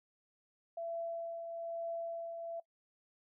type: tone with tremolo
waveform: sine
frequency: 671 Hz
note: E5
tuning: 31 cents sharp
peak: -36 dBFS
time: 0.77-2.6 s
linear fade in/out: 5 ms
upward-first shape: triangle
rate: 1.1 Hz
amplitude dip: 45%
effects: noise-tail reverb RT60 0.1 s tail -20 dB re dry